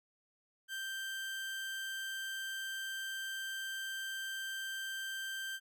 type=tone; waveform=30% pulse; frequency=1568 Hz; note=G6; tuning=in tune; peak=-36 dBFS; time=0.68-5.6 s; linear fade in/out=50 ms; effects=none